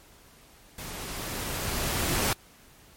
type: noise with level ramp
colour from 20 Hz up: pink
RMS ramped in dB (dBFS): -39 to -25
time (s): 0.78-2.33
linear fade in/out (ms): 2
effects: pink hiss -55 dBFS RMS until 2.96 s + MP3 64 kbps

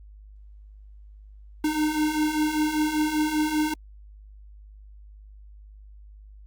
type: beating tone pair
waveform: square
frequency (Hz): 302.3 / 307.4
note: D#4 / D#4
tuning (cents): -50 / -21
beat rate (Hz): 5.1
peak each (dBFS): -29 / -24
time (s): 1.64-3.74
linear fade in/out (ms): 5
effects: added 51 Hz sine -44 dBFS peak until 6.46 s + Opus 48 kbps

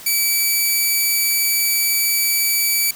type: tone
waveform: 5% pulse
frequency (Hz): 2302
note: D7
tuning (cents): -35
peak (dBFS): -6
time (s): 0.06-2.91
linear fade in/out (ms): 5
effects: white hiss -38 dBFS RMS until 2.95 s

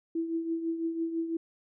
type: tone with tremolo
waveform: sine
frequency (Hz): 329.7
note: E4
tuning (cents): 0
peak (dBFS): -26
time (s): 0.15-1.37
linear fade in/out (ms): 5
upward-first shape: triangle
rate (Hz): 6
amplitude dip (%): 65
effects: none

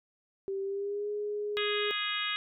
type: tone with pitch glide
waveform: sine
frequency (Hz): 390.1 to 415.7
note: G4 to G#4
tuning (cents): -8 to +2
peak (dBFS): -31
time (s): 0.48-1.91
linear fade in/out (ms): 0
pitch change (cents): +110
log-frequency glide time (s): 0.62-1.09
type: harmonic tone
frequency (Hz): 415.3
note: G#4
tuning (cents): 0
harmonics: 3 / 4 / 5 / 6 / 7 / 8 / 9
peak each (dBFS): -38 / -38 / -38 / -38 / -38 / -38 / -38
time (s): 1.57-2.36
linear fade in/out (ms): 0
effects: none

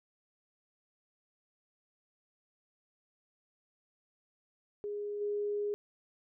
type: tone with level steps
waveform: sine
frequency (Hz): 412.6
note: G#4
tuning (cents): -11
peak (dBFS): -35 / -31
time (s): 4.84-5.74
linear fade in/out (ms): 0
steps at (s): 5.2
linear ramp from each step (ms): 20
effects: none

